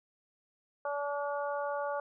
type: harmonic tone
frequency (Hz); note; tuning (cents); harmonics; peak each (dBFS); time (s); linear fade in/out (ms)
287; D4; -40; 2 / 3 / 4 / 5; -34 / -38 / -40 / -42; 0.85-2; 2
effects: none